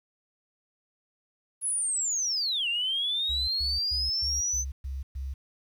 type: linear two-way sweep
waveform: sine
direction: down then up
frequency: 10610 to 2728 to 6170 Hz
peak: -25 dBFS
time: 1.61-4.65 s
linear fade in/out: 50 ms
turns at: 2.68 s
type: tone bursts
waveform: sine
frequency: 67.1 Hz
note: C2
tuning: 44 cents sharp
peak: -31 dBFS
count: 7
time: 3.29-5.34 s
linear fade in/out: 10 ms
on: 190 ms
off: 120 ms
effects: tanh soft clip ceiling -20 dBFS + 10-bit